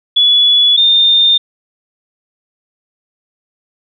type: tone pair in turn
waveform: sine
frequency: 3414 / 3624 Hz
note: G#7 / A#7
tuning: +47 / -50 cents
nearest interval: minor second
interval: 103 cents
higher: second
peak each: -6 dBFS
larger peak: neither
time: 0.16-0.77 / 0.77-1.38 s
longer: neither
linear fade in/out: 10 ms
effects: none